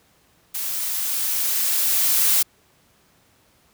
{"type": "noise with level ramp", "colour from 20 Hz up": "blue", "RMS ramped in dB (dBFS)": [-27, -17], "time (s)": [0.54, 2.43], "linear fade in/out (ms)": 10, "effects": ["pink hiss -59 dBFS RMS until 3.73 s", "high-pass 60 Hz 12 dB/octave"]}